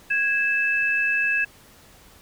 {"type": "tone pair together", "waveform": "sine", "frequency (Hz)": [1652, 2622], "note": ["G#6", "E7"], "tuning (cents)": [-10, -10], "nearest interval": "minor sixth", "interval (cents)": 800, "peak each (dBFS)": -22, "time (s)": [0.1, 1.45], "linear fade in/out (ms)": 10, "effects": ["pink hiss -51 dBFS RMS until 2.21 s"]}